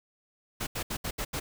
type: noise bursts at uneven times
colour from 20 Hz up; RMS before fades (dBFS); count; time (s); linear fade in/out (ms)
pink; -33; 6; 0.6-0.67 / 0.75-0.83 / 0.9-0.97 / 1.04-1.11 / 1.18-1.25 / 1.33-1.4; 10
effects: none

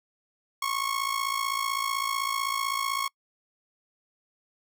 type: tone with amplitude modulation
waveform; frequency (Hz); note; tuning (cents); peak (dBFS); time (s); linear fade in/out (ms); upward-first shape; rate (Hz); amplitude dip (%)
sawtooth; 1096; C#6; -20; -20; 0.62-3.08; 5; sine; 55.8; 75
effects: noise-tail reverb RT60 0.1 s tail -26 dB re dry

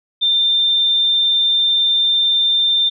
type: tone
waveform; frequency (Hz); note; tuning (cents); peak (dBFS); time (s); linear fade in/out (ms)
sine; 3589; A7; +34; -12; 0.21-2.9; 20
effects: none

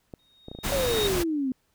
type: clicks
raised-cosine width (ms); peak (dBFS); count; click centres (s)
2; -25; 12; 0.138 / 0.484 / 0.515 / 0.55 / 0.588 / 0.671 / 0.721 / 0.905 / 0.939 / 0.986 / 1.017 / 1.109
type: tone with exponential growth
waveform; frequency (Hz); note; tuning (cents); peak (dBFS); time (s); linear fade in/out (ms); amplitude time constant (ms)
sine; 3729; A#7; 0; -25; 0.19-1.07; 1; 190
type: noise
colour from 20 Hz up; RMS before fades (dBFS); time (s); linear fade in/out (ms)
pink; -29; 0.63-1.24; 20
type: exponential sweep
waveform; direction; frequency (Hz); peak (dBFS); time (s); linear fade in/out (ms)
sine; down; 572 to 251.6; -24; 0.72-1.52; 2
effects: pink hiss -70 dBFS RMS until 1.74 s

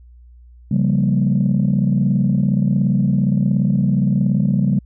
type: chord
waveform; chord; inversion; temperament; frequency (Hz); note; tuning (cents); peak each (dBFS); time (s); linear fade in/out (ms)
sine; G half-diminished seventh; second; equal; 138.59 / 174.61 / 196 / 233.1; Db3 / F3 / G3 / Bb3; 0 / 0 / 0 / 0; -17 / -21 / -16 / -22; 0.71-4.79; 5
effects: tanh soft clip ceiling -7 dBFS + added 60 Hz sine -41 dBFS peak until 4.85 s

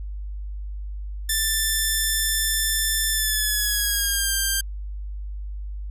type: tone with pitch glide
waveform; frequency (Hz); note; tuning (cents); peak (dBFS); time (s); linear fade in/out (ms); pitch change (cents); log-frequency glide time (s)
5% pulse; 1768 to 1584.2; A6 to G6; +8 to +18; -10; 1.29-4.61; 5; -190; 3.11-4.34
effects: added 50 Hz sine -29 dBFS peak until 5.9 s + resampled to 32000 Hz

